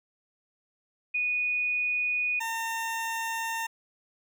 sine / 20% pulse tone pair in turn, 2475 / 909 Hz, D#7 / A#5, -10 / -44 cents, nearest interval octave + perfect fourth, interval 1734 cents, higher first, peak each -25 dBFS, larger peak neither, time 1.14-2.4 / 2.4-3.67 s, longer second, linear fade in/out 10 ms, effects none

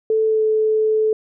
sine tone with pitch glide, 439.4 to 434.6 Hz, A4 to A4, -2 to -21 cents, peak -14 dBFS, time 0.1-1.13 s, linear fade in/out 2 ms, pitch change -19 cents, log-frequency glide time 0.26-0.44 s, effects none

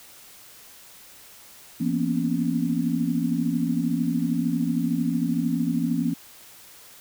sine tone cluster, 169.5 / 233.9 / 247 / 275.9 Hz, E3 / A#3 / B3 / C#4, +49 / +6 / 0 / -8 cents, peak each -27 dBFS, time 1.8-6.14 s, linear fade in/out 10 ms, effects white hiss -48 dBFS RMS until 7 s

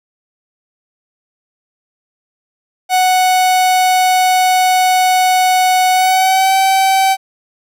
45% pulse tone with pitch glide, 740 to 769.2 Hz, F#5 to G5, 0 to -33 cents, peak -9 dBFS, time 2.89-7.17 s, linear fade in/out 50 ms, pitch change +67 cents, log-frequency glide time 5.92-6.55 s, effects none

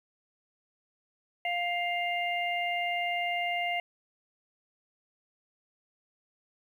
harmonic tone, 700 Hz, F5, 4 cents sharp, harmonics 1 / 3 / 4, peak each -31 / -32 / -36 dBFS, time 1.45-3.8 s, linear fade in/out 2 ms, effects 10-bit

